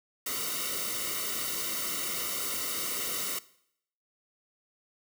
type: noise with comb filter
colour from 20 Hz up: white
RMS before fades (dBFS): -33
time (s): 0.26-3.39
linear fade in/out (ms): 5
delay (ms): 1.2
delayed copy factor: -0.9
effects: noise-tail reverb RT60 0.7 s tail -19 dB re dry